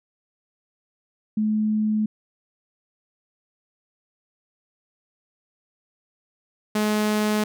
sine / sawtooth tone pair in turn, 214.6 / 212.1 Hz, A3 / G#3, -43 / +37 cents, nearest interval unison, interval 20 cents, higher first, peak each -19 / -16 dBFS, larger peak second, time 1.37-2.06 / 6.75-7.44 s, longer neither, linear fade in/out 5 ms, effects none

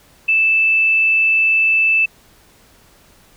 sine tone, 2637 Hz, E7, in tune, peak -11 dBFS, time 0.28-2.06 s, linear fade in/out 10 ms, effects pink hiss -50 dBFS RMS until 3.36 s

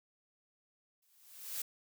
blue noise with exponential growth, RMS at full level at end -36 dBFS, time 1.02-1.62 s, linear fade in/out 5 ms, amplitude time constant 130 ms, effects none

